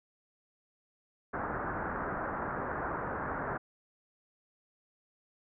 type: low-pass noise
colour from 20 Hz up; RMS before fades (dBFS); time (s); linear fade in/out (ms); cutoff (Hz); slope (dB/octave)
white; -36; 1.33-3.58; 10; 1600; 48
effects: none